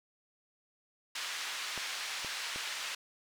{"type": "band-pass noise", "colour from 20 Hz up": "pink", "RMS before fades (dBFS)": -39, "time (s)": [1.15, 2.95], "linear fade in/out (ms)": 5, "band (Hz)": [1600, 6000], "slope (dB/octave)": 12}
{"type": "clicks", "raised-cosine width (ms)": 1, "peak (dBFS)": -28, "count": 3, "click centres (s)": [1.777, 2.247, 2.56]}
{"effects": []}